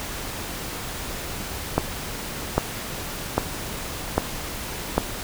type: click train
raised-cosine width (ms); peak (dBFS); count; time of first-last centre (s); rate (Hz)
1; -3; 5; 1.78-4.98; 1.25
effects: pink hiss -32 dBFS RMS until 5.23 s